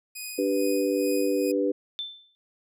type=tone with tremolo; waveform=10% pulse; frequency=2489 Hz; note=D#7; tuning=in tune; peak=-25 dBFS; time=0.15-1.52 s; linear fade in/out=10 ms; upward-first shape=sine; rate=2.3 Hz; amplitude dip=55%
type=chord; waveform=sine; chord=G major; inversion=second; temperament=equal; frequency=293.7 / 392 / 493.9 Hz; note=D4 / G4 / B4; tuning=0 / 0 / 0 cents; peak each=-26 / -27 / -26 dBFS; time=0.38-1.72 s; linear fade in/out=10 ms
type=tone with exponential decay; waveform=sine; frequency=3540 Hz; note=A7; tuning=10 cents sharp; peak=-27 dBFS; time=1.99-2.35 s; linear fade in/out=0 ms; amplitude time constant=78 ms
effects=none